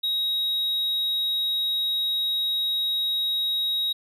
triangle tone, 3800 Hz, A#7, 33 cents sharp, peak -21 dBFS, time 0.03-3.93 s, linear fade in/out 10 ms, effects none

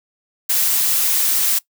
blue noise, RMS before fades -17 dBFS, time 0.49-1.59 s, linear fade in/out 10 ms, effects noise-tail reverb RT60 0.1 s tail -20 dB re dry

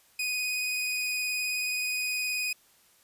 sawtooth tone with vibrato, 2489 Hz, D#7, in tune, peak -25 dBFS, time 0.19-2.53 s, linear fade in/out 5 ms, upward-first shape sine, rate 19 Hz, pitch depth 15 cents each way, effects white hiss -62 dBFS RMS until 3.03 s + resampled to 32000 Hz

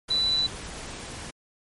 sine tone in noise, 3974 Hz, B7, 10 cents sharp, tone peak -21 dBFS, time 0.1-0.47 s, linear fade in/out 10 ms, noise pink, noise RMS -38 dBFS, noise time 0.08-1.31 s, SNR +14 dB, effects MP3 48 kbps

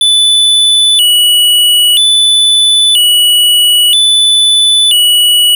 square tone with vibrato, 3200 Hz, G7, 35 cents sharp, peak -5 dBFS, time 0.01-5.55 s, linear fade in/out 2 ms, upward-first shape square, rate 0.51 Hz, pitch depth 150 cents each way, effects none

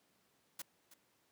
white noise with echo, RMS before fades -44 dBFS, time 0.59-0.62 s, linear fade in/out 5 ms, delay 320 ms, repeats 1, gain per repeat -15 dB, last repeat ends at 0.94 s, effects pink hiss -74 dBFS RMS until 1.31 s + high-pass 150 Hz 12 dB/octave

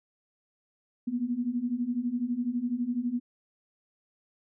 sine beating tone pair, 235.2 / 247.2 Hz, A#3 / B3, +16 / +2 cents, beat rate 12 Hz, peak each -32 / -29 dBFS, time 1.07-3.2 s, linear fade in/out 10 ms, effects none

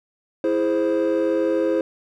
triangle chord, E augmented, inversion none, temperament equal with one note detuned, 329.6 / 416.5 / 523.3 Hz, E4 / G#4 / B#4, 0 / +5 / 0 cents, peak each -19 / -22 / -19 dBFS, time 0.44-1.81 s, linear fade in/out 2 ms, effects tanh soft clip ceiling -10 dBFS

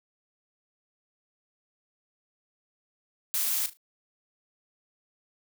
blue noise with echo, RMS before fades -28 dBFS, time 3.34-3.66 s, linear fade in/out 0 ms, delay 37 ms, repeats 3, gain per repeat -12 dB, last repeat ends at 3.771 s, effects none

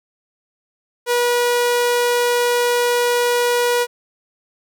sawtooth tone, 483.8 Hz, B4, 36 cents flat, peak -11 dBFS, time 1.06-3.87 s, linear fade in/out 50 ms, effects none

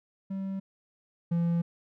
triangle tone pair in turn, 193.2 / 169.96 Hz, G3 / F3, -25 / -47 cents, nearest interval major second, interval 222 cents, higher first, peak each -29 / -22 dBFS, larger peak second, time 0.3-0.6 / 1.31-1.62 s, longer second, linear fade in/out 10 ms, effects none

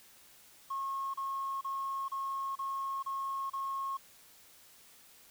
triangle tone bursts, 1086 Hz, C#6, 36 cents flat, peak -30 dBFS, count 7, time 0.7-3.972 s, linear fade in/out 10 ms, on 440 ms, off 32 ms, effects tanh soft clip ceiling -31 dBFS + white hiss -59 dBFS RMS until 5.3 s

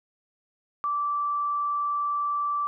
sine tone, 1165 Hz, D6, 14 cents flat, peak -24 dBFS, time 0.84-2.67 s, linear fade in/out 0 ms, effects none

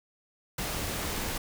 pink noise, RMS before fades -33 dBFS, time 0.58-1.38 s, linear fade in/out 5 ms, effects none

